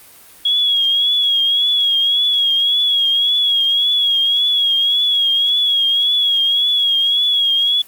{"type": "tone with vibrato", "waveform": "sine", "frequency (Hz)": 3322, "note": "G#7", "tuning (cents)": 0, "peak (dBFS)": -12, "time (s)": [0.45, 7.82], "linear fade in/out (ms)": 5, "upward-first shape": "triangle", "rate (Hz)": 1.8, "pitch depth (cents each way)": 62, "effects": ["white hiss -43 dBFS RMS until 7.87 s", "Opus 32 kbps"]}